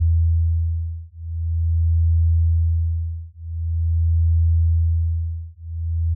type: beating tone pair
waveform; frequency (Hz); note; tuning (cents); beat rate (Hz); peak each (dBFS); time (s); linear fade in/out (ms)
sine; 82.41 / 82.86; E2 / E2; 0 / +9; 0.45; -19; 0-6.15; 20
effects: none